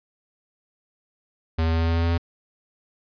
square tone with pitch steps, 81 / 81.52 / 82.04 / 82.56 / 83.09 / 83.61 / 84.15 / 84.68 Hz, E2 / E2 / E2 / E2 / E2 / E2 / E2 / E2, -30 / -19 / -8 / +3 / +14 / +25 / +36 / +47 cents, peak -20 dBFS, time 1.58-2.18 s, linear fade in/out 10 ms, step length 75 ms, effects resampled to 11025 Hz

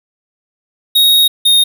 square tone pair in turn, 3758 / 3700 Hz, A#7 / A#7, +13 / -14 cents, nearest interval unison, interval 27 cents, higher first, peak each -7 dBFS, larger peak neither, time 0.95-1.28 / 1.45-1.64 s, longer first, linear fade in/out 10 ms, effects none

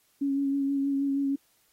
sine tone with vibrato, 277.2 Hz, C#4, in tune, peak -24 dBFS, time 0.21-1.36 s, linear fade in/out 10 ms, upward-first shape sine, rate 6.3 Hz, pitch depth 21 cents each way, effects white hiss -67 dBFS RMS until 1.72 s + AAC 48 kbps

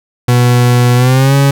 40% pulse tone with pitch glide, 122.5 to 139.1 Hz, B2 to C#3, -14 to +6 cents, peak -5 dBFS, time 0.28-1.51 s, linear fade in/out 5 ms, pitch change +220 cents, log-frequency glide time 0.95-1.35 s, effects none

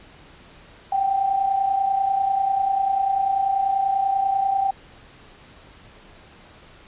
sine tone pair together, 753.8 / 784 Hz, F#5 / G5, +32 / 0 cents, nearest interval minor second, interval 68 cents, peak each -26 / -19 dBFS, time 0.92-4.71 s, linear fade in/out 5 ms, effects pink hiss -48 dBFS RMS until 6.87 s + resampled to 8000 Hz

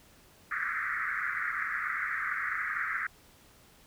white band-pass noise, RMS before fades -33 dBFS, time 0.51-3.07 s, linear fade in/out 5 ms, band 1200 to 2100 Hz, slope 96 dB/octave, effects pink hiss -59 dBFS RMS until 3.86 s

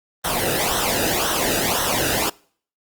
pink noise with flanger, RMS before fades -21 dBFS, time 0.24-2.3 s, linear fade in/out 10 ms, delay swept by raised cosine 0.42 to 0.94 ms, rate 1.9 Hz, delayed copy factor -0.75, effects noise-tail reverb RT60 0.5 s tail -24 dB re dry + Opus 32 kbps

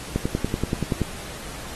click train, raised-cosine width 3 ms, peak -9 dBFS, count 10, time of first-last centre 0.16-1.017 s, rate 10.5 Hz, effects pink hiss -37 dBFS RMS until 1.75 s + AAC 32 kbps

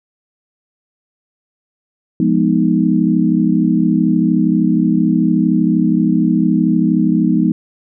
sine chord, F half-diminished seventh, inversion none, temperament equal, 174.61 / 207.7 / 246.9 / 311.1 Hz, F3 / Ab3 / Cb4 / Eb4, 0 / 0 / 0 / 0 cents, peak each -16 dBFS, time 2.2-7.52 s, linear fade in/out 2 ms, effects none

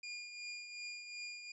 25% pulse tone with tremolo, 2420 Hz, D#7, 49 cents flat, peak -38 dBFS, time 0.03-1.52 s, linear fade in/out 5 ms, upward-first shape triangle, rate 2.7 Hz, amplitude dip 55%, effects resampled to 24000 Hz

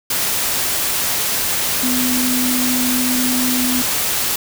sine tone in noise, 251.1 Hz, B3, 29 cents sharp, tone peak -18 dBFS, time 1.83-3.82 s, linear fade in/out 5 ms, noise white, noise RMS -19 dBFS, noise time 0.1-4.36 s, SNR -2 dB, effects none

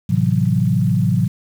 sine chord, F# half-diminished seventh, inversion first, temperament equal, 110 / 130.81 / 164.81 / 185 Hz, A2 / C3 / E3 / F#3, 0 / 0 / 0 / 0 cents, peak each -19 dBFS, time 0.09-1.28 s, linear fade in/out 10 ms, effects 7-bit

